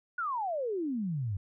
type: exponential sweep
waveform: sine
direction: down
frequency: 1480 to 91.8 Hz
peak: -30 dBFS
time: 0.18-1.37 s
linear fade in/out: 5 ms
effects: none